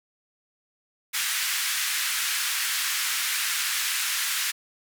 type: band-pass noise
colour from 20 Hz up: pink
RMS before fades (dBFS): -27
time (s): 1.13-4.52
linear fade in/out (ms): 20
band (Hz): 1500 to 16000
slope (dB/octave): 24
effects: none